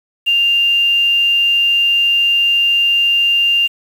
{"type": "tone with quantisation", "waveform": "sine", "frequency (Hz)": 2794, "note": "F7", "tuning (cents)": 0, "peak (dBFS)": -10, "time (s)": [0.26, 3.68], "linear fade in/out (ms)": 20, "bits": 6, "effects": []}